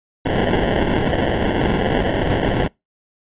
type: noise with sample-and-hold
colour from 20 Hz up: violet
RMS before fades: -18 dBFS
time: 0.25-2.68 s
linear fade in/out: 10 ms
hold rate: 1225 Hz
effects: noise-tail reverb RT60 0.2 s tail -25 dB re dry + resampled to 8000 Hz